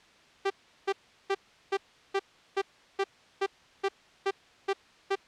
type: tone bursts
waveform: sawtooth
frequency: 392 Hz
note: G4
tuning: in tune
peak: -21 dBFS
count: 12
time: 0.45-5.156 s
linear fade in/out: 10 ms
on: 53 ms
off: 370 ms
effects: white hiss -58 dBFS RMS until 5.27 s + low-pass 4000 Hz 12 dB/octave